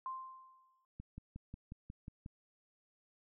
sine tone with exponential decay, 1046.5 Hz, C6, in tune, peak -37 dBFS, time 0.06-0.85 s, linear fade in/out 1 ms, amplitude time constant 170 ms
click train, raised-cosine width 5 ms, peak -34 dBFS, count 8, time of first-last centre 1-2.261 s, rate 5.55 Hz
effects none

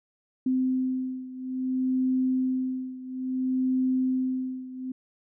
sine beating tone pair, 257.9 / 258.49 Hz, C4 / C4, -25 / -21 cents, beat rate 0.59 Hz, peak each -26 / -29 dBFS, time 0.46-4.92 s, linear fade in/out 5 ms, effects none

